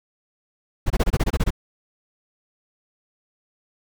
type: noise bursts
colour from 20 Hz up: brown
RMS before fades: -18 dBFS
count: 10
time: 0.86-1.506 s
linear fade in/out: 10 ms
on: 43 ms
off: 24 ms
effects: none